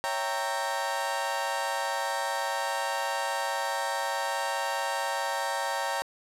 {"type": "chord", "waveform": "30% pulse", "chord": "C# diminished seventh", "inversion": "none", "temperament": "equal with one note detuned", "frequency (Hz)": [554.4, 659.3, 784, 923.8], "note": ["C#5", "E5", "G5", "Bb5"], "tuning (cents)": [0, 0, 0, -16], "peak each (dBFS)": [-32, -35, -31, -29], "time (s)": [0.04, 6.02], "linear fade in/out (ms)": 0, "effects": ["low-pass 12000 Hz 12 dB/octave"]}